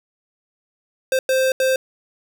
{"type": "tone bursts at uneven times", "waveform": "square", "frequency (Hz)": 523.3, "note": "C5", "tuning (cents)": 0, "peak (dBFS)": -16, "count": 3, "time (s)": [[1.12, 1.19], [1.29, 1.52], [1.6, 1.76]], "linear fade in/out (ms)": 2, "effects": []}